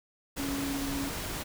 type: tone in noise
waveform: sine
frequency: 277.2 Hz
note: C#4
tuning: in tune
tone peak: -32 dBFS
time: 0.38-1.1 s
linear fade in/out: 20 ms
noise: pink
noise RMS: -36 dBFS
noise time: 0.36-1.44 s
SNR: +1 dB
effects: none